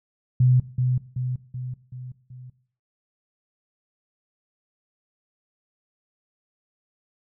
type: tone with echo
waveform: sine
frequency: 126.3 Hz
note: B2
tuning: 39 cents sharp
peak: -14 dBFS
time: 0.4-0.6 s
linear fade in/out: 5 ms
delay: 380 ms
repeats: 5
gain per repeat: -5 dB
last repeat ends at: 2.5 s
effects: noise-tail reverb RT60 0.5 s tail -17 dB re dry